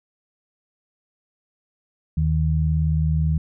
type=tone pair together; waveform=sine; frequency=77.8 / 156.41 Hz; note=D#2 / D#3; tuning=0 / +9 cents; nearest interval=octave; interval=1209 cents; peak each=-20 dBFS; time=2.17-3.38 s; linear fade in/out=5 ms; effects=none